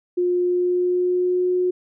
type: tone with pitch glide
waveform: sine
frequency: 356.5 to 362.5 Hz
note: F4 to F#4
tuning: +36 to -35 cents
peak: -17 dBFS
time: 0.17-1.71 s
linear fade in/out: 10 ms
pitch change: +29 cents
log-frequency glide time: 0.43-1.49 s
effects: none